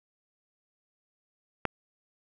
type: click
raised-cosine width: 0.5 ms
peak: -11 dBFS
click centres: 1.653 s
effects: none